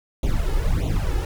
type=noise with flanger; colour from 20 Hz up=brown; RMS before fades=-21 dBFS; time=0.23-1.25 s; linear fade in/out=2 ms; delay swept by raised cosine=0.29 to 2.39 ms; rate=1.6 Hz; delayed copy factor=+0.95; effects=none